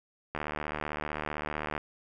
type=click train; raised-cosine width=0.5 ms; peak=-18 dBFS; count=109; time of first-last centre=0.35-1.779 s; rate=75.6 Hz; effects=none